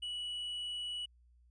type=tone with tanh clipping; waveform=triangle; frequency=2941 Hz; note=F#7; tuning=11 cents flat; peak=-38 dBFS; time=0.02-1.06 s; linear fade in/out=10 ms; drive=7 dB; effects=added 60 Hz sine -62 dBFS peak until 1.5 s + resampled to 24000 Hz